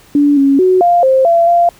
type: tone with pitch steps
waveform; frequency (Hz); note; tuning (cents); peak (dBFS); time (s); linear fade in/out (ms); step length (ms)
sine; 288.8 / 276 / 370.4 / 698 / 527 / 678 / 691; D4 / C#4 / F#4 / F5 / C5 / E5 / F5; -29 / -7 / +2 / -1 / +12 / +49 / -19; -6; 0.15-1.69; 2; 220
effects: pink hiss -44 dBFS RMS until 1.79 s